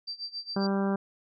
sine tone with tremolo, 4681 Hz, D8, 7 cents flat, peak -32 dBFS, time 0.07-0.67 s, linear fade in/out 10 ms, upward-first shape sine, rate 7.3 Hz, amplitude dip 90%
harmonic tone, 196.5 Hz, G3, 4 cents sharp, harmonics 1 / 2 / 3 / 4 / 5 / 6 / 7 / 8, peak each -26 / -32 / -36 / -38 / -40 / -42 / -43 / -44 dBFS, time 0.56-0.96 s, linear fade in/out 5 ms
effects none

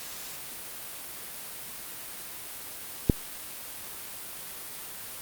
click, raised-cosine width 3 ms, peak -5 dBFS, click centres 3.098 s, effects white hiss -40 dBFS RMS until 5.21 s + Opus 48 kbps

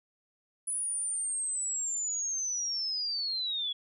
sine linear sweep, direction down, 10000 to 3337 Hz, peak -30 dBFS, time 0.67-3.73 s, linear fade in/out 10 ms, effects none

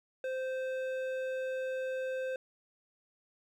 sine tone with hard clipping, 520 Hz, C5, 11 cents flat, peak -35 dBFS, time 0.24-2.36 s, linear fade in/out 2 ms, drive 10 dB, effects none

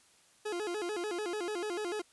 40% pulse tone with vibrato, 385.1 Hz, G4, 31 cents flat, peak -33 dBFS, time 0.45-2.02 s, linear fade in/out 10 ms, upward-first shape square, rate 6.8 Hz, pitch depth 170 cents each way, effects white hiss -64 dBFS RMS until 2.12 s + resampled to 24000 Hz

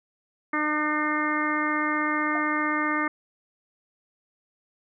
harmonic tone, 302.6 Hz, D#4, 48 cents flat, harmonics 1 / 2 / 3 / 4 / 5 / 6 / 7, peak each -28 / -36 / -34 / -28 / -34 / -30 / -31 dBFS, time 0.53-3.08 s, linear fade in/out 5 ms
sine tone with exponential decay, 699 Hz, F5, 1 cent sharp, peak -28 dBFS, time 2.35-2.47 s, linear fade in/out 2 ms, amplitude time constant 25 ms
effects none

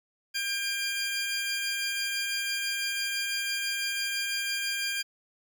20% pulse tone pair together, 1600 / 2397 Hz, G6 / D7, +35 / +35 cents, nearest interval perfect fifth, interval 700 cents, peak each -27 / -27 dBFS, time 0.34-5.03 s, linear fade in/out 20 ms, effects none

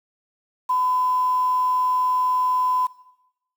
sine tone with quantisation, 1008 Hz, B5, 35 cents sharp, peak -18 dBFS, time 0.69-2.87 s, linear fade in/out 10 ms, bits 7, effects noise-tail reverb RT60 0.9 s tail -18 dB re dry

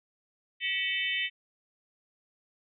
sine tone cluster, 1937 / 2248 / 2623 / 3040 / 3592 Hz, B6 / C#7 / E7 / F#7 / A7, -34 / +24 / -9 / +46 / +35 cents, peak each -33 / -34 / -35 / -33 / -39 dBFS, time 0.6-1.3 s, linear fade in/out 50 ms, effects none

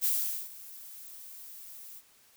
violet noise with ADSR envelope, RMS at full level -27 dBFS, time 0.01-2.02 s, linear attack 35 ms, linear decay 440 ms, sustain -20 dB, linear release 45 ms, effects white hiss -62 dBFS RMS until 2.36 s

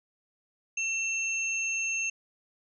sine tone pair together, 2690 / 6398 Hz, E7 / G8, +34 / +34 cents, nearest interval octave + minor third, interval 1500 cents, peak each -29 / -33 dBFS, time 0.77-2.1 s, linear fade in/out 5 ms, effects none

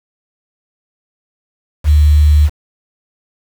sine tone with quantisation, 74.7 Hz, D2, 30 cents sharp, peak -5 dBFS, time 1.84-2.5 s, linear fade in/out 50 ms, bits 5, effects none

